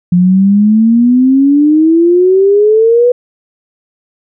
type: exponential sweep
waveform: sine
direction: up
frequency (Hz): 174.61 to 496.1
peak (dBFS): -4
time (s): 0.12-3.12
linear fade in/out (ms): 5
effects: none